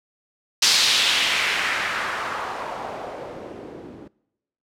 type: noise with low-pass filter sweep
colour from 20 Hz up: blue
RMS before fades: -24 dBFS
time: 0.62-4.08 s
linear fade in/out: 5 ms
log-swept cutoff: 4800 to 270 Hz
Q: 1.7
effects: noise-tail reverb RT60 0.9 s tail -23 dB re dry